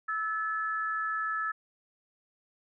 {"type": "tone pair together", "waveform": "sine", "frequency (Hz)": [1311, 1723.2], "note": ["E6", "A6"], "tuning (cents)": [-10, -37], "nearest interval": "perfect fourth", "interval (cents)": 473, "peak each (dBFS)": [-31, -33], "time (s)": [0.08, 1.52], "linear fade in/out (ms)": 10, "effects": []}